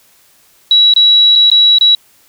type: tone with dropouts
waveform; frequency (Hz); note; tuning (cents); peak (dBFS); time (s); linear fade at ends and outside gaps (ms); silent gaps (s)
sine; 3900; B7; -23; -4; 0.71-1.95; 2; 0.938-0.962 / 1.355-1.358 / 1.501-1.515 / 1.785-1.81
effects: white hiss -49 dBFS RMS until 2.28 s